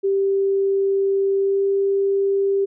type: tone with pitch glide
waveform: sine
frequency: 392 to 394.3 Hz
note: G4 to G4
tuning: 0 to +10 cents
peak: -16 dBFS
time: 0.03-2.66 s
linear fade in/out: 20 ms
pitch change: +10 cents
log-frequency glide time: 1.39-1.62 s
effects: none